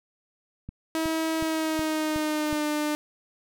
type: click train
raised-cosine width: 5 ms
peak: -24 dBFS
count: 6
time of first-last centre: 0.69-2.528 s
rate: 2.72 Hz
type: tone with pitch glide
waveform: sawtooth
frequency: 321.5 to 300 Hz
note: E4 to D4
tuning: -43 to +37 cents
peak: -21 dBFS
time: 0.95-2.95 s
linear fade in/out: 0 ms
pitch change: -120 cents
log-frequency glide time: 1.38-2.65 s
effects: none